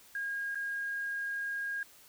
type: tone with dropouts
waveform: sine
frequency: 1627 Hz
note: G#6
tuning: 36 cents flat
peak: -33 dBFS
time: 0.15-1.83 s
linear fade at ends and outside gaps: 2 ms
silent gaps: 0.547-0.555 s
effects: white hiss -58 dBFS RMS until 2.08 s